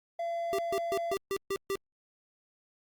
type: tone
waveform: triangle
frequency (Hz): 679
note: F5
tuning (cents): -49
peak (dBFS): -29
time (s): 0.19-1.14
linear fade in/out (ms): 5
type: tone bursts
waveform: square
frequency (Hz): 392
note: G4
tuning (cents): 0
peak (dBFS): -30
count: 7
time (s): 0.53-1.755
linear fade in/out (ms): 0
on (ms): 55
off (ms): 140
effects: Opus 48 kbps